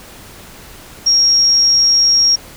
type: tone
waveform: sine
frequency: 5588 Hz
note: F8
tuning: in tune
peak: -8 dBFS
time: 1.06-2.36 s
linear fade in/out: 10 ms
effects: pink hiss -37 dBFS RMS until 2.56 s